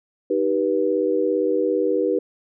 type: chord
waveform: sine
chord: Eb augmented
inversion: none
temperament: just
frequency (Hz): 311.1 / 388.9 / 486.1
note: Eb4 / G4 / B4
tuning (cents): 0 / -14 / -28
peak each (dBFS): -24 / -22 / -21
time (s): 0.3-2.19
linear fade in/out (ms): 5
effects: none